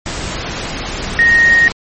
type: tone in noise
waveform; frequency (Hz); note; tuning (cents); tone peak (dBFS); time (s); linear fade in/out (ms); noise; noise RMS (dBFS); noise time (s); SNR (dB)
sine; 1864.7; A#6; 0; -6; 1.19-1.68; 0; pink; -22; 0.06-1.72; +13
effects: MP3 32 kbps